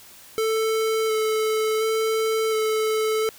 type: tone with vibrato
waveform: square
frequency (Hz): 438.9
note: A4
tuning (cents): -4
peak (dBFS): -21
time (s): 0.38-3.29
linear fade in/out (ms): 0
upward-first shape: square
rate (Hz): 0.7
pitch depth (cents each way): 12
effects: white hiss -47 dBFS RMS until 3.38 s